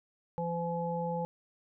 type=harmonic tone; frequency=170 Hz; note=F3; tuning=46 cents flat; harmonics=1 / 3 / 5; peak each=-35 / -35 / -36 dBFS; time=0.38-1.25 s; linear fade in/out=0 ms; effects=none